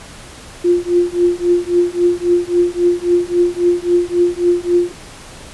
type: tone with tremolo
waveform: sine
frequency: 350.8 Hz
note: F4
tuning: 8 cents sharp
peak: -7 dBFS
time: 0.64-4.92 s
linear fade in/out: 10 ms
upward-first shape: triangle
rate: 3.7 Hz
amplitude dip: 100%
effects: pink hiss -36 dBFS RMS until 5.53 s + resampled to 24000 Hz